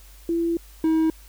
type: tone pair in turn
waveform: sine / triangle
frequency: 336.3 / 319.8 Hz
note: E4 / D#4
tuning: +35 / +48 cents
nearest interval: minor second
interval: 87 cents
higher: first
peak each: -20 / -15 dBFS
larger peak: second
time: 0.29-0.57 / 0.84-1.1 s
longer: first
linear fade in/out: 2 ms
effects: added 50 Hz sine -45 dBFS peak until 1.28 s + white hiss -52 dBFS RMS until 1.28 s